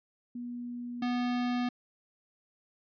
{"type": "tone pair in turn", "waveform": ["sine", "square"], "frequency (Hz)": [242.2, 245.4], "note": ["B3", "B3"], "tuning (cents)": [-34, -11], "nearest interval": "unison", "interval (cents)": 23, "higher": "second", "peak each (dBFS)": [-36, -29], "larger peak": "second", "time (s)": [[0.35, 1.02], [1.02, 1.69]], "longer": "neither", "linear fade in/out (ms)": 5, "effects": ["resampled to 11025 Hz"]}